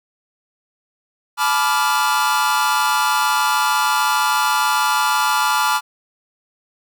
45% pulse chord, B half-diminished seventh, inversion third, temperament equal with one note detuned, 861.4 / 987.8 / 1174.7 / 1396.9 Hz, A5 / B5 / D6 / F6, -37 / 0 / 0 / 0 cents, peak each -21 dBFS, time 1.37-5.81 s, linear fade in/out 50 ms, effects none

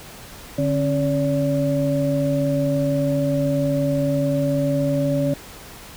sine tone cluster, 146 / 272.6 / 572 Hz, D3 / C#4 / D5, -10 / -29 / -46 cents, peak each -22 dBFS, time 0.58-5.34 s, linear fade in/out 5 ms, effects pink hiss -40 dBFS RMS until 5.96 s

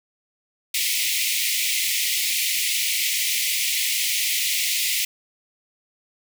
pink high-pass noise, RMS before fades -23 dBFS, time 0.74-5.05 s, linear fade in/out 5 ms, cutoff 2000 Hz, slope 96 dB/octave, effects none

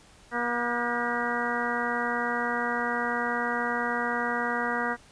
harmonic tone with a mistuned harmonic, 239.8 Hz, A#3, 49 cents sharp, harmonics 1 / 2 / 3 / 4 / 5 / 6 / 7 / 8, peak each -34 / -34 / -34 / -34 / -34 / -34 / -34 / -34 dBFS, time 0.31-4.97 s, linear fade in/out 50 ms, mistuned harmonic 7, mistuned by -74 cents, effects pink hiss -55 dBFS RMS until 5.11 s + resampled to 22050 Hz

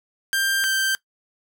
sawtooth tone pair in turn, 1585 / 1565.9 Hz, G6 / G6, +19 / -2 cents, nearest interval unison, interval 21 cents, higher first, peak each -16 dBFS, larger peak neither, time 0.33-0.64 / 0.64-0.95 s, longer neither, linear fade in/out 0 ms, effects noise-tail reverb RT60 0.1 s tail -20 dB re dry

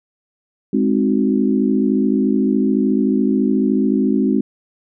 sine chord, Ab dominant seventh, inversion none, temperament equal, 207.7 / 261.6 / 311.1 / 370 Hz, Ab3 / C4 / Eb4 / Gb4, 0 / 0 / 0 / 0 cents, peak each -17 / -17 / -22 / -22 dBFS, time 0.73-4.41 s, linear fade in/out 5 ms, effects none

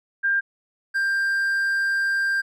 sine / triangle tone pair in turn, 1596 / 1588 Hz, G6 / G6, +31 / +22 cents, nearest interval unison, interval 9 cents, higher first, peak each -18 dBFS, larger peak neither, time 0.23-0.41 / 0.94-2.42 s, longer second, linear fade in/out 20 ms, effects none

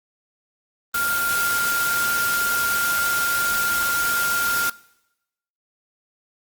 sine tone in noise, 1398 Hz, F6, 1 cent sharp, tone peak -21 dBFS, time 0.94-4.7 s, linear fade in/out 5 ms, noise white, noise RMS -26 dBFS, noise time 0.94-4.7 s, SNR +2 dB, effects noise-tail reverb RT60 0.9 s tail -21 dB re dry + Opus 24 kbps

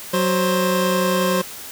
25% pulse tone pair together, 185.9 / 527.2 Hz, F#3 / C5, +8 / +13 cents, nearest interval octave + tritone, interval 1805 cents, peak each -16 dBFS, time 0.13-1.42 s, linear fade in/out 10 ms, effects white hiss -35 dBFS RMS until 1.71 s

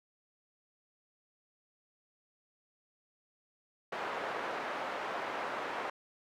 pink band-pass noise, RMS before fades -38 dBFS, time 3.92-5.9 s, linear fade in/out 5 ms, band 570 to 1600 Hz, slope 12 dB/octave, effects none

